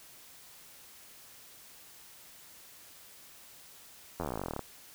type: slowing click train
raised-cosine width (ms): 1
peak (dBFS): -21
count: 22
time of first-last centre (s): 4.2-4.593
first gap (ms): 11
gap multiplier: 1.05
effects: white hiss -54 dBFS RMS until 4.94 s